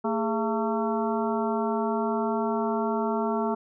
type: harmonic tone with a mistuned harmonic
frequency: 225.1 Hz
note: A3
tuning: 40 cents sharp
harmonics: 1 / 2 / 3 / 4 / 5 / 6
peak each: -28 / -29 / -32 / -31 / -36 / -37 dBFS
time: 0.04-3.55 s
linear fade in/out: 10 ms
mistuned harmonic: 2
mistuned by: -140 cents
effects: none